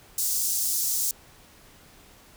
pink high-pass noise, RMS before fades -26 dBFS, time 0.18-1.11 s, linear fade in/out 2 ms, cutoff 5900 Hz, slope 24 dB/octave, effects pink hiss -53 dBFS RMS until 2.36 s

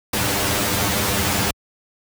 pink noise with comb filter, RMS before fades -20 dBFS, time 0.13-1.51 s, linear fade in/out 5 ms, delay 10 ms, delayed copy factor +1, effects high-pass 60 Hz 12 dB/octave

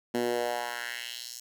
10% pulse tone with high-pass filter sweep, 120.3 Hz, B2, 45 cents flat, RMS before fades -33 dBFS, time 0.14-1.4 s, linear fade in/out 5 ms, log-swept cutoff 250 to 6400 Hz, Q 2, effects none

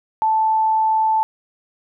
sine tone, 878 Hz, A5, 4 cents flat, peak -14 dBFS, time 0.22-1.23 s, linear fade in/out 0 ms, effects none

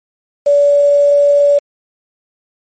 sine tone with quantisation, 574 Hz, D5, 40 cents flat, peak -6 dBFS, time 0.46-1.59 s, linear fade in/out 10 ms, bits 5, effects MP3 32 kbps

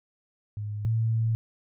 sine tone pair in turn, 104.7 / 112.73 Hz, G#2 / A2, +15 / +42 cents, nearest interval minor second, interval 127 cents, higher second, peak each -30 / -22 dBFS, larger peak second, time 0.57-0.85 / 0.85-1.35 s, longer second, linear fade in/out 0 ms, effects none

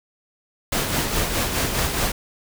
pink noise with tremolo, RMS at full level -21 dBFS, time 0.72-2.12 s, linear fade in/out 5 ms, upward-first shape sine, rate 4.8 Hz, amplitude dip 45%, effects none

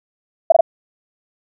sine tone bursts, 660 Hz, E5, 2 cents sharp, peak -4 dBFS, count 3, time 0.5-0.609 s, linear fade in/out 5 ms, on 21 ms, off 23 ms, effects none

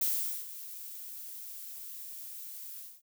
violet noise with ADSR envelope, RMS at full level -29 dBFS, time 0.01-3.02 s, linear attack 5 ms, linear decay 440 ms, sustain -15 dB, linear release 230 ms, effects none

